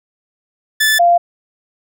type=tone pair in turn; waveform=sawtooth / sine; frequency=1747 / 693.3 Hz; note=A6 / F5; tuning=-13 / -13 cents; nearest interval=octave + major third; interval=1600 cents; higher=first; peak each=-7 dBFS; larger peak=neither; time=0.8-0.99 / 0.99-1.18 s; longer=neither; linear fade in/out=10 ms; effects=none